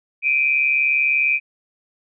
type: tone pair together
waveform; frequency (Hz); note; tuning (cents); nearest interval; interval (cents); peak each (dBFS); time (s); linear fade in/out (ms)
sine; 2357 / 2497; D7 / D#7; +6 / +6; minor second; 100; -18; 0.22-1.4; 50
effects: none